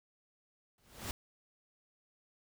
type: noise with exponential growth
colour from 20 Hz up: pink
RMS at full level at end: -36 dBFS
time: 0.78-1.11 s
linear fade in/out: 1 ms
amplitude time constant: 71 ms
effects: none